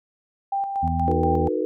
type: tone with tremolo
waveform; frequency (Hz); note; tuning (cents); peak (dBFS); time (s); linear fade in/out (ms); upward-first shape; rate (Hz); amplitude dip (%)
sine; 790; G5; +13; -21; 0.52-1.48; 5; square; 4.2; 45
type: harmonic tone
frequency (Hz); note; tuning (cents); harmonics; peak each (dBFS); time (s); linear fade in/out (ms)
82.41; E2; 0; 1 / 2 / 3; -24 / -27 / -29; 0.82-1.49; 20
type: chord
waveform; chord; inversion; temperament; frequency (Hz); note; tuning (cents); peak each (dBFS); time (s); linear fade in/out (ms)
sine; B dominant seventh; first; equal with one note detuned; 311.1 / 370 / 449.8 / 493.9; D#4 / F#4 / A4 / B4; 0 / 0 / +38 / 0; -27; 1.08-1.65; 0
effects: none